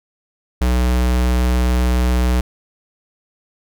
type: tone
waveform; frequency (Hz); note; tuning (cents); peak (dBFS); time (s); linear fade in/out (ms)
square; 61.74; B1; 0; -14; 0.61-2.41; 5
effects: none